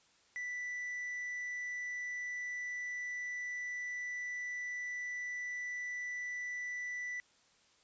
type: tone with quantisation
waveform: triangle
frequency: 1974 Hz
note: B6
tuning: 1 cent flat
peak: -36 dBFS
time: 0.36-7.2 s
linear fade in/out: 0 ms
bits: 11
effects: white hiss -68 dBFS RMS until 7.83 s + resampled to 16000 Hz